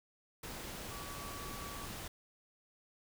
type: tone in noise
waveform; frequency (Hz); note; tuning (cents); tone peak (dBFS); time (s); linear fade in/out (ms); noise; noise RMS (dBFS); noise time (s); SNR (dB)
sine; 1142; D6; -49; -49; 0.91-1.86; 5; pink; -45; 0.43-2.08; -7
effects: none